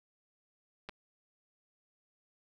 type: clicks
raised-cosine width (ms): 0.3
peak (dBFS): -26 / -28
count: 2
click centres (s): 0.889 / 0.894
effects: none